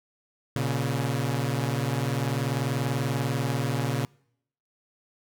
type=tone pair together; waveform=sawtooth; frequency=119.11 / 139.5 Hz; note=A#2 / C#3; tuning=+38 / +11 cents; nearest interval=minor third; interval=273 cents; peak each=-24 dBFS; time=0.56-4.05 s; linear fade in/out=0 ms; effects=noise-tail reverb RT60 0.7 s tail -26 dB re dry